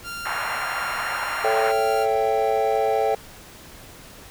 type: tone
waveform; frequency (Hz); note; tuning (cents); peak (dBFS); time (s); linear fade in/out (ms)
sawtooth; 1390; F6; -9; -27; 0.03-2.07; 50
type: band-pass noise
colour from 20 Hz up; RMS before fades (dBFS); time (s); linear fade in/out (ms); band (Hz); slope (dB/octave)
white; -28; 0.25-1.72; 10; 670 to 1900; 24
type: chord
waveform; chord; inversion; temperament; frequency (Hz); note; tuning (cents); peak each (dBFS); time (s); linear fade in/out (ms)
triangle; A dominant seventh; none; equal with one note detuned; 440 / 554.4 / 665 / 784; A4 / C#5 / E5 / G5; 0 / 0 / +15 / 0; -21 / -24 / -24 / -21; 1.44-3.15; 5
effects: pink hiss -44 dBFS RMS until 4.3 s